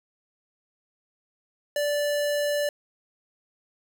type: tone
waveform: square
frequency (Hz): 584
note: D5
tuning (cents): -10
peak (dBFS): -24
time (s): 1.76-2.69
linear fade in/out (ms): 2
effects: none